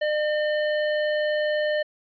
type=tone with band-pass filter; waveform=square; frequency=604 Hz; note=D5; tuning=48 cents sharp; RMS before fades=-24 dBFS; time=0.01-1.83 s; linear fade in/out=10 ms; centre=1300 Hz; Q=0.58; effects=resampled to 11025 Hz